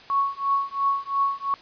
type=tone with tremolo; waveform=sine; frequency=1108.7 Hz; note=C#6; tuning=in tune; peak=-17 dBFS; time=0.1-1.54 s; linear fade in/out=0 ms; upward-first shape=triangle; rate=2.9 Hz; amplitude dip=100%; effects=white hiss -47 dBFS RMS until 1.61 s + resampled to 11025 Hz